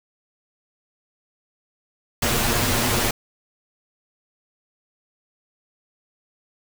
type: noise with comb filter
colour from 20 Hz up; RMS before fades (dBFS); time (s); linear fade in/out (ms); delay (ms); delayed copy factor
pink; -21; 2.22-3.11; 5; 8.5; +0.65
effects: none